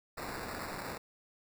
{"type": "noise with sample-and-hold", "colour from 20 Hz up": "violet", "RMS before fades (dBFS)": -41, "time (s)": [0.17, 0.98], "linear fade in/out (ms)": 10, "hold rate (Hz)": 3150, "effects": []}